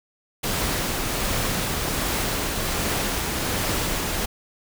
pink noise with tremolo, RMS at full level -24 dBFS, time 0.43-4.26 s, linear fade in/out 10 ms, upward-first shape triangle, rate 1.3 Hz, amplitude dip 25%, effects none

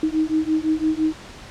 sine beating tone pair, 311.1 / 317 Hz, D#4 / D#4, 0 / +32 cents, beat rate 5.9 Hz, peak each -21 dBFS, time 0.03-1.13 s, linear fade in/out 2 ms, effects pink hiss -40 dBFS RMS until 1.5 s + low-pass 6000 Hz 12 dB/octave

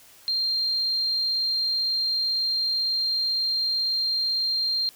sine tone, 4186 Hz, C8, in tune, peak -22 dBFS, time 0.28-4.89 s, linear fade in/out 0 ms, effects white hiss -52 dBFS RMS until 4.95 s

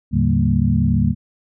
sine tone cluster, 77.4 / 108.4 / 143.5 / 192.6 / 229.7 Hz, D#2 / A2 / D3 / G3 / A#3, -9 / -25 / -40 / -30 / -25 cents, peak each -20 dBFS, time 0.11-1.15 s, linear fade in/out 50 ms, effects none

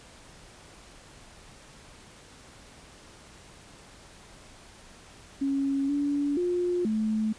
sine tone with pitch steps, 275.3 / 286.5 / 354.8 / 217.3 Hz, C#4 / D4 / F4 / A3, -12 / -43 / +27 / -21 cents, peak -24 dBFS, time 5.41-7.33 s, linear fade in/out 10 ms, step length 480 ms, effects pink hiss -51 dBFS RMS until 7.38 s + resampled to 22050 Hz

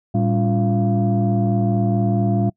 sine tone cluster, 113.6 / 197.8 / 282.6 / 347.2 / 686 Hz, A#2 / G3 / C#4 / F4 / F5, -44 / +16 / +34 / -10 / -31 cents, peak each -18 / -19 / -25 / -26 / -25 dBFS, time 0.14-2.5 s, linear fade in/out 10 ms, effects noise-tail reverb RT60 0.1 s tail -26 dB re dry + tanh soft clip ceiling -8 dBFS

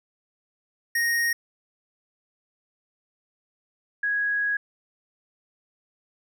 square / sine tone pair in turn, 1864.7 / 1659.9 Hz, A#6 / G#6, 0 / -1 cents, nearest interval major second, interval 201 cents, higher first, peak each -22 dBFS, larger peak neither, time 0.95-1.33 / 4.03-4.57 s, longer second, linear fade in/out 5 ms, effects none

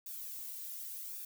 violet noise with flanger, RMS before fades -44 dBFS, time 0.06-1.25 s, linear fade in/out 5 ms, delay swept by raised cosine 0.97 to 2.37 ms, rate 0.89 Hz, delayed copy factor -0.65, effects none

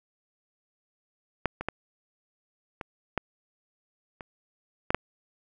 clicks, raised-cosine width 0.5 ms, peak -9 / -18 / -13 / -20 / -11 / -24 / -10 / -6 dBFS, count 8, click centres 1.457 / 1.61 / 1.686 / 2.812 / 3.177 / 4.208 / 4.905 / 4.946 s, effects none

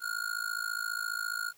square tone with amplitude modulation, 1431 Hz, F6, 42 cents sharp, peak -29 dBFS, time 0-1.53 s, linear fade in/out 50 ms, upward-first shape sine, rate 54.7 Hz, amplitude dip 95%, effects white hiss -63 dBFS RMS until 1.57 s

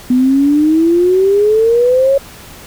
sine exponential sweep, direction up, 246.9 to 557 Hz, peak -7 dBFS, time 0.1-2.18 s, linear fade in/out 5 ms, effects pink hiss -35 dBFS RMS until 2.66 s

